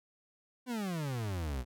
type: exponential sweep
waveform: 40% pulse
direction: down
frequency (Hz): 259.6 to 58.7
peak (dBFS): -33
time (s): 0.66-1.65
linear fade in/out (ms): 50
effects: none